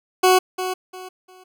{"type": "tone with echo", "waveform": "20% pulse", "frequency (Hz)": 370, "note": "F#4", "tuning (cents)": 0, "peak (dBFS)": -7, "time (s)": [0.23, 0.39], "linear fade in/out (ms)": 10, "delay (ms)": 350, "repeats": 3, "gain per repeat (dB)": -11, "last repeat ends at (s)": 1.44, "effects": []}